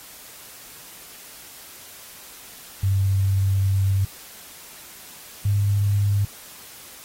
sine tone pair in turn, 97 / 101.09 Hz, G2 / G#2, -18 / -46 cents, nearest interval minor second, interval 72 cents, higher second, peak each -17 dBFS, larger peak neither, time 2.83-4.05 / 5.45-6.25 s, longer first, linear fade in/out 5 ms, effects white hiss -43 dBFS RMS until 7.04 s + AAC 48 kbps

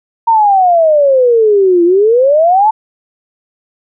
sine exponential two-way sweep, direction down then up, 932 to 337.7 to 897 Hz, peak -5 dBFS, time 0.27-2.71 s, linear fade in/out 10 ms, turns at 1.84 s, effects none

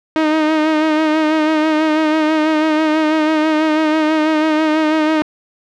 sawtooth tone with vibrato, 311.1 Hz, D#4, in tune, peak -8 dBFS, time 0.16-5.22 s, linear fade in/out 0 ms, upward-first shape sine, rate 6.1 Hz, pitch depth 35 cents each way, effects low-pass 3000 Hz 12 dB/octave

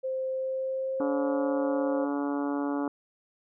sine tone with pitch glide, 523.3 to 534.3 Hz, C5 to C5, 0 to +36 cents, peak -28 dBFS, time 0.03-2.06 s, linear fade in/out 20 ms, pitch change +36 cents, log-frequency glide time 0.3-1.42 s
harmonic tone, 142.8 Hz, D3, 48 cents flat, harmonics 2 / 3 / 4 / 5 / 6 / 7 / 8 / 9 / 10, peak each -28 / -38 / -38 / -41 / -39 / -44 / -42 / -46 / -46 dBFS, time 1-2.88 s, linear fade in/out 2 ms
effects none

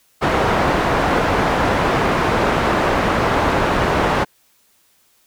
white low-pass noise, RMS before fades -17 dBFS, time 0.21-4.25 s, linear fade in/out 20 ms, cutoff 1100 Hz, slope 12 dB/octave, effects white hiss -58 dBFS RMS until 5.26 s

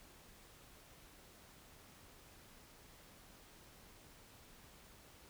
silence, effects pink hiss -61 dBFS RMS until 5.29 s

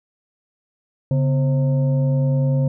sine tone with frequency modulation, 139.7 Hz, C#3, 14 cents sharp, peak -15 dBFS, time 1.11-2.68 s, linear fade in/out 2 ms, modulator 390 Hz, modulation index 0.53, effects none

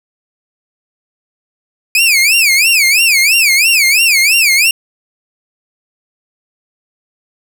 sawtooth tone with vibrato, 2422 Hz, D#7, 47 cents flat, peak -4 dBFS, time 1.95-4.71 s, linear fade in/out 2 ms, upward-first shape sine, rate 3 Hz, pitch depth 240 cents each way, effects none

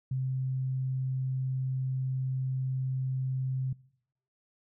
sine tone, 130.81 Hz, C3, in tune, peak -28 dBFS, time 0.11-3.73 s, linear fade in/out 5 ms, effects noise-tail reverb RT60 0.7 s tail -23 dB re dry

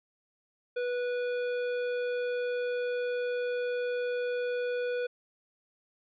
sine tone with hard clipping, 490.7 Hz, B4, 11 cents flat, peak -31 dBFS, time 0.76-5.07 s, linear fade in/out 10 ms, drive 12 dB, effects resampled to 11025 Hz

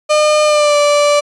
35% pulse tone with pitch glide, 606 to 584.3 Hz, D#5 to D5, -46 to -9 cents, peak -7 dBFS, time 0.09-1.21 s, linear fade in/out 20 ms, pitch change -63 cents, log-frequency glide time 0.44-0.77 s, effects resampled to 22050 Hz

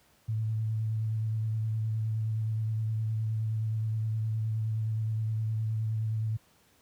sine tone with vibrato, 110 Hz, A2, in tune, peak -27 dBFS, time 0.28-6.37 s, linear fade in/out 10 ms, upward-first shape square, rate 9.6 Hz, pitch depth 16 cents each way, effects pink hiss -64 dBFS RMS until 6.81 s + high-pass 60 Hz 12 dB/octave

